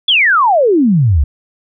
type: exponential sweep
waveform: sine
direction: down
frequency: 3520 to 63.8 Hz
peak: -7 dBFS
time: 0.08-1.24 s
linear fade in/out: 5 ms
effects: none